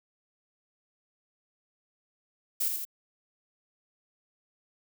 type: noise with echo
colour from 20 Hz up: violet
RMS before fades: -28 dBFS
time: 2.6-2.69 s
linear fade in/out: 10 ms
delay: 81 ms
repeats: 2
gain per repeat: -4 dB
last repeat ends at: 2.852 s
effects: none